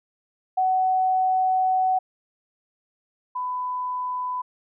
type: tone pair in turn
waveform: sine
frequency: 749 / 999.8 Hz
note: F#5 / B5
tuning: +21 / +21 cents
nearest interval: perfect fourth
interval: 500 cents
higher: second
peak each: -18 / -25 dBFS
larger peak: first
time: 0.57-1.99 / 3.35-4.42 s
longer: first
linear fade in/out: 10 ms
effects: none